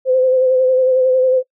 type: tone with vibrato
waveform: sine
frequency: 515 Hz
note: C5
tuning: 28 cents flat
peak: -10 dBFS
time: 0.05-1.43 s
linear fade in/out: 50 ms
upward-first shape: sine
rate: 11 Hz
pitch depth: 30 cents each way
effects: noise-tail reverb RT60 0.1 s tail -22 dB re dry